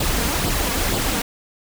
pink noise with flanger, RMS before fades -21 dBFS, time 0-1.22 s, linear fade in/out 5 ms, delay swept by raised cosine 0.23 to 4.33 ms, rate 2.1 Hz, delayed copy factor +0.55, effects none

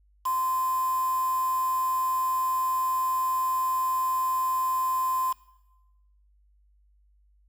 sine tone with quantisation, 1035 Hz, C6, 19 cents flat, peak -24 dBFS, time 0.25-5.33 s, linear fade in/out 10 ms, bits 6, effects noise-tail reverb RT60 1.0 s tail -20 dB re dry + added 50 Hz sine -59 dBFS peak until 7.48 s

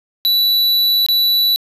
square tone with dropouts, 3951 Hz, B7, in tune, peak -12 dBFS, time 0.25-1.56 s, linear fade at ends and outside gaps 0 ms, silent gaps 1.063-1.086 s, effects resampled to 32000 Hz + 9-bit

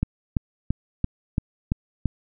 click train, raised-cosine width 5 ms, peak -9 dBFS, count 7, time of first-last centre 0.03-2.057 s, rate 2.96 Hz, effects none

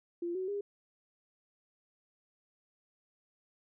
sine tone with pitch steps, 344.9 / 373.9 / 405.4 Hz, F4 / F#4 / G#4, -22 / +18 / -42 cents, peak -33 dBFS, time 0.22-0.61 s, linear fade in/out 5 ms, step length 130 ms, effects none

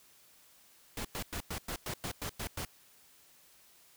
pink noise bursts, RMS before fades -38 dBFS, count 10, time 0.97-2.65 s, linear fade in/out 2 ms, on 78 ms, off 100 ms, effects white hiss -62 dBFS RMS until 3.96 s

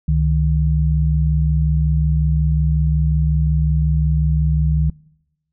sine tone pair together, 68.7 / 154.23 Hz, C#2 / D#3, -15 / -15 cents, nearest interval octave + major second, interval 1400 cents, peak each -16 dBFS, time 0.08-4.9 s, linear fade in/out 5 ms, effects noise-tail reverb RT60 0.9 s tail -24 dB re dry

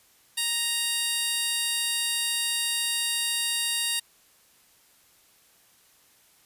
15% pulse tone with high-pass filter, 934 Hz, A#5, 3 cents sharp, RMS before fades -27 dBFS, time 0.37-4 s, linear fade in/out 10 ms, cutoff 4000 Hz, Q 0.62, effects white hiss -60 dBFS RMS until 6.45 s + resampled to 32000 Hz

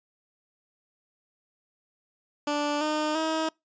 15% pulse tone with pitch steps, 293 / 305.4 / 318.4 Hz, D4 / D#4 / D#4, -4 / -32 / +40 cents, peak -19 dBFS, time 2.47-3.49 s, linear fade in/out 5 ms, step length 340 ms, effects noise-tail reverb RT60 0.2 s tail -26 dB re dry + resampled to 16000 Hz

